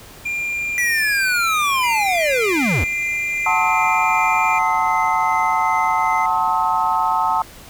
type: tone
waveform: triangle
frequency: 2392 Hz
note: D7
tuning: 31 cents sharp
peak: -19 dBFS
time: 0.25-4.59 s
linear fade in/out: 10 ms
type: linear sweep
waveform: square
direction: down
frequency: 1975.5 to 62.7 Hz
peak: -18 dBFS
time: 0.78-2.84 s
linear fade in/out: 0 ms
type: tone with tremolo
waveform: triangle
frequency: 2063 Hz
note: C7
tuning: 25 cents flat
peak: -22 dBFS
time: 1.83-6.26 s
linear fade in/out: 5 ms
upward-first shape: triangle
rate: 2.6 Hz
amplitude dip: 35%
type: chord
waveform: sine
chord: F# diminished seventh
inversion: none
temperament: just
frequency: 740 / 888 / 1065.6 / 1278.7 Hz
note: F#5 / A5 / C6 / Eb6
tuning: 0 / +16 / +31 / +47 cents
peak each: -23 / -18 / -23 / -22 dBFS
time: 3.46-7.42 s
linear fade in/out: 2 ms
effects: pink hiss -41 dBFS RMS until 7.69 s